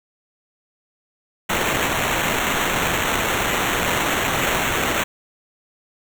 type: noise with sample-and-hold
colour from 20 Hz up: blue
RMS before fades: -21 dBFS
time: 1.49-5.04 s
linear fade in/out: 10 ms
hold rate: 4900 Hz
effects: none